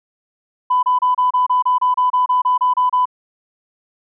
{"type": "tone bursts", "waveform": "sine", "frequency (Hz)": 1000, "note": "B5", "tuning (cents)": 21, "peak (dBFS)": -11, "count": 15, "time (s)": [0.7, 3.056], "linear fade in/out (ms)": 10, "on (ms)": 130, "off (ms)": 29, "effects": ["tanh soft clip ceiling -7 dBFS"]}